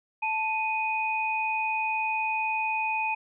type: tone pair together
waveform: sine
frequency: 880 / 2489 Hz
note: A5 / D#7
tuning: 0 / 0 cents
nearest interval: octave + tritone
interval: 1800 cents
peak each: -28 dBFS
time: 0.22-3.15 s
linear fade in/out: 10 ms
effects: none